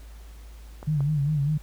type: clicks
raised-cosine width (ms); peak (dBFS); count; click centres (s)
1; -25; 2; 0.829 / 1.006
type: tone with vibrato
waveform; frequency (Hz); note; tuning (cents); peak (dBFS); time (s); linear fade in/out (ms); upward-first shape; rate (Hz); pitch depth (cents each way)
sine; 146.7; D3; -2; -21; 0.87-1.58; 10; sine; 5; 98
effects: added 54 Hz sine -41 dBFS peak until 1.62 s + pink hiss -55 dBFS RMS until 1.62 s